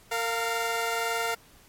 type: tone pair together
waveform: 15% pulse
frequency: 458.4 / 698.5 Hz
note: A#4 / F5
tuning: -29 / 0 cents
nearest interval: perfect fifth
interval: 729 cents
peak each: -23 dBFS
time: 0.11-1.35 s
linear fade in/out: 10 ms
effects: pink hiss -56 dBFS RMS until 1.68 s + MP3 64 kbps